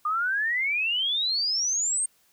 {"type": "exponential sweep", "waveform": "sine", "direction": "up", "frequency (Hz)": [1200, 8730], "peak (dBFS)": -23, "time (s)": [0.05, 2.06], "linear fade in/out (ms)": 5, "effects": ["white hiss -64 dBFS RMS until 2.32 s"]}